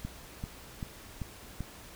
click train, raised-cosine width 5 ms, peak -23 dBFS, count 5, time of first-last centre 0.05-1.606 s, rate 2.57 Hz, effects added 60 Hz sine -58 dBFS peak until 1.95 s + pink hiss -50 dBFS RMS until 1.95 s

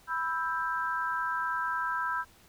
sine chord, E minor, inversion second, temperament just, 988.9 / 1318.5 / 1582.2 Hz, B5 / E6 / G6, +2 / 0 / +16 cents, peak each -33 dBFS, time 0.07-2.25 s, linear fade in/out 50 ms, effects pink hiss -59 dBFS RMS until 2.48 s

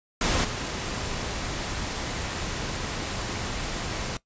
pink noise with level steps, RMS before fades -24 / -31 dBFS, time 0.21-4.17 s, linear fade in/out 2 ms, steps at 0.44 s, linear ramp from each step 10 ms, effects noise-tail reverb RT60 0.1 s tail -18 dB re dry + resampled to 16000 Hz

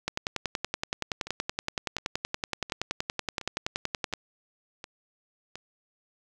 two click trains, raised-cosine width 0.2 ms, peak -22 / -11 dBFS, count 7 / 44, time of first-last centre 1.27-5.556 / 0.08-4.137 s, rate 1.4 / 10.6 Hz, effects none

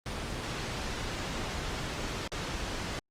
pink noise with dropouts, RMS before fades -35 dBFS, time 0.06-2.99 s, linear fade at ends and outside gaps 0 ms, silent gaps 2.276-2.319 s, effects low-pass 6000 Hz 12 dB/octave + Opus 32 kbps

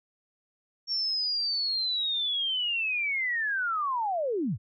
sine linear sweep, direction down, 5510 to 77.8 Hz, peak -26 dBFS, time 0.87-4.58 s, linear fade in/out 50 ms, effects none

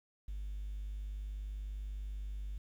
triangle tone, 50.2 Hz, G1, 42 cents sharp, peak -35 dBFS, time 0.28-2.58 s, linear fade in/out 5 ms, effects tanh soft clip ceiling -35 dBFS + 11-bit

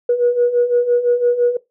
sine beating tone pair, 480 / 485.9 Hz, B4 / B4, -49 / -28 cents, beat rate 5.9 Hz, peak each -18 / -13 dBFS, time 0.09-1.57 s, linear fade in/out 5 ms, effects noise-tail reverb RT60 0.2 s tail -20 dB re dry + tanh soft clip ceiling -6 dBFS

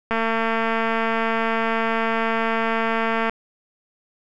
click train, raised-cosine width 0.5 ms, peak -8 dBFS, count 721, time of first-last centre 0.11-3.296 s, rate 226 Hz, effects none

